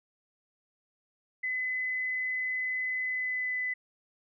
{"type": "tone with pitch glide", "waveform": "sine", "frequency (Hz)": [2019, 2005], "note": ["B6", "B6"], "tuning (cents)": [38, 26], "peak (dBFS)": -29, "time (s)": [1.43, 3.74], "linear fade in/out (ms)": 10, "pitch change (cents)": -12, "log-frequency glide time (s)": [3.02, 3.57], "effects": []}